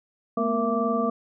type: tone cluster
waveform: sine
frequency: 219.8 / 242.1 / 465.6 / 670 / 1168 Hz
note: A3 / B3 / A#4 / E5 / D6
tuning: -2 / -34 / -2 / +28 / -10 cents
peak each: -28 dBFS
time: 0.37-1.1 s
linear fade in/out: 5 ms
effects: none